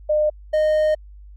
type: tone pair in turn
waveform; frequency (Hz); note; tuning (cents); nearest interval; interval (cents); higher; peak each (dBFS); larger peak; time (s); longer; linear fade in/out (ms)
sine / triangle; 606 / 616.2; D#5 / D#5; -46 / -17; unison; 29; second; -15 / -13; second; 0.09-0.3 / 0.53-0.95; second; 10
effects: added 50 Hz sine -39 dBFS peak until 1.36 s + Opus 48 kbps